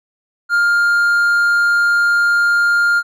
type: tone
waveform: triangle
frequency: 1405 Hz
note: F6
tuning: 10 cents sharp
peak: -9 dBFS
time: 0.49-3.03 s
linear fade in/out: 50 ms
effects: none